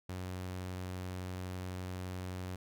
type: tone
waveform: sawtooth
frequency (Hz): 91.8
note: F#2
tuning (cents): -13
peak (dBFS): -35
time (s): 0.09-2.56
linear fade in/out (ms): 5
effects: none